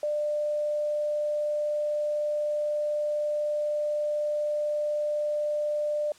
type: tone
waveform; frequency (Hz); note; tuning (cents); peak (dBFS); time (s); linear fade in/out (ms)
sine; 596; D5; +25; -25; 0.03-6.12; 2
effects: white hiss -55 dBFS RMS until 6.18 s + low-pass 8000 Hz 12 dB/octave

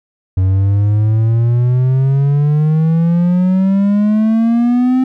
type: exponential sweep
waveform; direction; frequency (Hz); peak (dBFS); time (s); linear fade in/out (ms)
triangle; up; 92.5 to 260.6; -7; 0.37-5.04; 5
effects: none

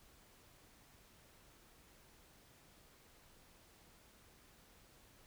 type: silence
effects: pink hiss -65 dBFS RMS until 5.26 s

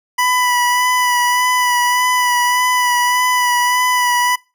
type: tone with vibrato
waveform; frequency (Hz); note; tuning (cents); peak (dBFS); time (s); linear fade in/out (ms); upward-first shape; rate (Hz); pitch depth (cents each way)
25% pulse; 987.8; B5; 0; -9; 0.18-4.36; 10; sine; 1.7; 22
effects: noise-tail reverb RT60 0.3 s tail -24 dB re dry

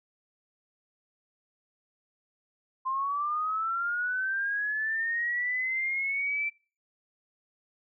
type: linear sweep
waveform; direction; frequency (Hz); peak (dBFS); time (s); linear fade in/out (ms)
sine; up; 1040 to 2341; -27; 2.85-6.5; 20
effects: noise-tail reverb RT60 0.4 s tail -25 dB re dry

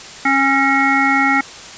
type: harmonic tone with a mistuned harmonic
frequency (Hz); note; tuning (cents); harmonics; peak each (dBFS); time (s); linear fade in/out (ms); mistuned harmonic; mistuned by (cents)
273.6; C#4; -23; 1 / 3 / 5 / 7 / 8; -18 / -18 / -18 / -18 / -18; 0.25-1.41; 5; 7; -17
effects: white hiss -34 dBFS RMS until 1.77 s + resampled to 16000 Hz

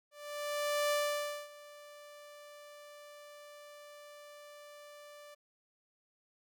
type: tone with ADSR envelope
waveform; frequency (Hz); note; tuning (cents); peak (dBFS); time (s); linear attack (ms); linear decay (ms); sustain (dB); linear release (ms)
sawtooth; 587.3; D5; 0; -25; 0.11-5.35; 800; 570; -22; 13
effects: none

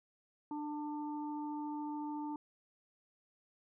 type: harmonic tone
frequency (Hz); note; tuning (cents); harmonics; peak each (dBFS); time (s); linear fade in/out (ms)
297.7; D4; +24; 1 / 3 / 4; -39 / -43 / -57; 0.51-2.36; 2
effects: none

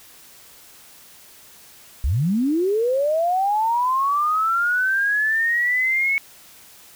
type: linear sweep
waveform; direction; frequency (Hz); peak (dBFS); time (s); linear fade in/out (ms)
sine; up; 53.5 to 2217; -17; 2.04-6.18; 0
effects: white hiss -47 dBFS RMS until 6.95 s

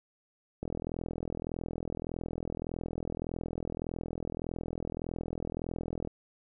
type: click train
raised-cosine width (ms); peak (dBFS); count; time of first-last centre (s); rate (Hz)
2; -22; 228; 0.63-6.074; 41.7
effects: none

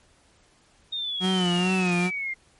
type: exponential sweep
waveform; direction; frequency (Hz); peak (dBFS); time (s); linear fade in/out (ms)
sine; down; 3713 to 2093; -27; 0.92-2.34; 10
type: tone with vibrato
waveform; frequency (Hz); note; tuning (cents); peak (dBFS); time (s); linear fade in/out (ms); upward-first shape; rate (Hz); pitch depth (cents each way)
35% pulse; 181.5; F#3; -33; -20; 1.2-2.11; 50; sine; 2.3; 60
effects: pink hiss -60 dBFS RMS until 2.59 s + MP3 48 kbps

